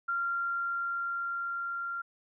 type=tone with level ramp; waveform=sine; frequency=1384 Hz; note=F6; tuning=16 cents flat; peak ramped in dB=-28 to -33 dBFS; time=0.08-2.02 s; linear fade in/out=10 ms; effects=none